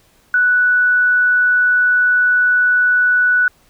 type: tone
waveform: sine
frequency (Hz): 1480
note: F#6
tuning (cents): 0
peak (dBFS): -10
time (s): 0.34-3.48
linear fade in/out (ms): 2
effects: pink hiss -54 dBFS RMS until 3.69 s